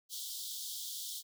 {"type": "high-pass noise", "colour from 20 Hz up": "pink", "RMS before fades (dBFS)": -42, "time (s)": [0.09, 1.23], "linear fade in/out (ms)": 50, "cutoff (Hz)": 3200, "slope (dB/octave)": 96, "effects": []}